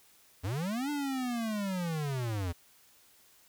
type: linear two-way sweep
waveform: square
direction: up then down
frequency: 82.41 to 296.3 to 82.41 Hz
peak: -32 dBFS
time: 0.43-2.53 s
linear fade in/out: 20 ms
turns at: 0.9 s
effects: white hiss -62 dBFS RMS until 3.48 s